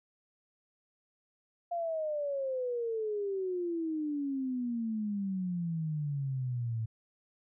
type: exponential sweep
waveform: sine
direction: down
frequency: 698.5 to 110 Hz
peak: -31 dBFS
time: 1.71-6.86 s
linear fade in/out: 10 ms
effects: none